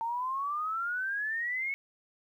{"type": "exponential sweep", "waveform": "sine", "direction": "up", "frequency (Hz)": [900, 2217], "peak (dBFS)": -30, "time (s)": [0.01, 1.74], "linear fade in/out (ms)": 0, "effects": ["11-bit"]}